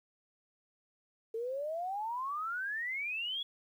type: exponential sweep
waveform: sine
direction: up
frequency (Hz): 440 to 3409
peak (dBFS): -34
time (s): 1.34-3.43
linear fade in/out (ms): 5
effects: 11-bit